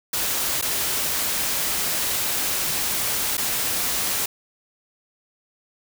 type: noise with dropouts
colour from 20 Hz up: white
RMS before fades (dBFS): -24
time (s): 0.13-4.26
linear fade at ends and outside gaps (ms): 5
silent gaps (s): 0.614-0.623 / 3.37-3.378
effects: none